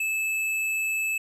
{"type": "tone with hard clipping", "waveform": "sine", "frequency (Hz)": 2614, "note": "E7", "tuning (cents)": -15, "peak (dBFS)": -26, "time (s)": [0, 1.18], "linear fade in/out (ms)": 5, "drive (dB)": 11, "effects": ["resampled to 32000 Hz"]}